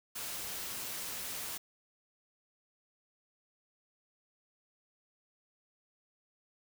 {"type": "noise with amplitude modulation", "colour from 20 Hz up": "white", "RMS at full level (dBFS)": -39, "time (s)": [0.15, 1.58], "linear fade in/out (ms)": 10, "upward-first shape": "sine", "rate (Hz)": 205, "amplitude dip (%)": 30, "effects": []}